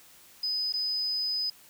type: tone with dropouts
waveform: sine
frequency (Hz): 5010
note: D#8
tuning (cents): +11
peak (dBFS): -27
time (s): 0.43-1.5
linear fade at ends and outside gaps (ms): 5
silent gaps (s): 0.725-0.737
effects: white hiss -55 dBFS RMS until 1.69 s